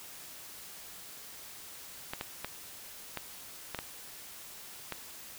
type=clicks; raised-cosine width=0.3 ms; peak=-19 dBFS; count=7; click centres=2.135 / 2.211 / 2.446 / 3.173 / 3.747 / 3.789 / 4.923 s; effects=white hiss -48 dBFS RMS until 5.38 s